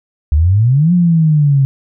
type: exponential two-way sweep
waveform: sine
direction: up then down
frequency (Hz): 70.2 to 180 to 134.2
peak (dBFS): -7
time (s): 0.32-1.65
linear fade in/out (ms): 0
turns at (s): 0.93
effects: none